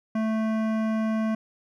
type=tone with hard clipping; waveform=sine; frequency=220 Hz; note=A3; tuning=in tune; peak=-25 dBFS; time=0.15-1.35 s; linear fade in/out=5 ms; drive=15 dB; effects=none